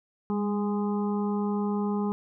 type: harmonic tone with a mistuned harmonic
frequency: 206.9 Hz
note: G#3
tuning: 6 cents flat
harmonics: 1 / 2 / 4 / 5 / 6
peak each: -26 / -32 / -37 / -40 / -43 dBFS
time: 0.3-2.12 s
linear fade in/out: 0 ms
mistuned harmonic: 1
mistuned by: -30 cents
effects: none